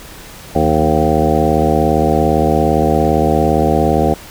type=harmonic tone with a mistuned harmonic; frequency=77.5 Hz; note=D#2; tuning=6 cents flat; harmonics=1 / 2 / 3 / 4 / 5 / 6 / 7 / 9 / 10; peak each=-19 / -19 / -19 / -19 / -19 / -19 / -19 / -19 / -19 dBFS; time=0.55-4.14 s; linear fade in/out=5 ms; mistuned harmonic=2; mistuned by=+55 cents; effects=pink hiss -35 dBFS RMS until 4.3 s